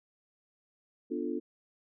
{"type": "chord", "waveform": "sine", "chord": "B half-diminished seventh", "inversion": "none", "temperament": "equal", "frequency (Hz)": [246.9, 293.7, 349.2, 440], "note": ["B3", "D4", "F4", "A4"], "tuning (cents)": [0, 0, 0, 0], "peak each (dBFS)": [-37, -36, -36, -39], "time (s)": [1.1, 1.4], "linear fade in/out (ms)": 20, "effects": []}